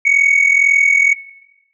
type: tone pair together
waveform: sine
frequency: 2208 / 2250 Hz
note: C#7 / C#7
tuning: -7 / +25 cents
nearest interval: unison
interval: 32 cents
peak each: -10 dBFS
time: 0.05-1.14 s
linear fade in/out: 10 ms
effects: noise-tail reverb RT60 0.9 s tail -20 dB re dry + tanh soft clip ceiling -6 dBFS